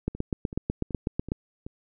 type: two click trains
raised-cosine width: 3 ms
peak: -13 / -24 dBFS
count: 11 / 5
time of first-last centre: 0.08-1.319 / 0.15-1.665 s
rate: 8.07 / 2.64 Hz
effects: none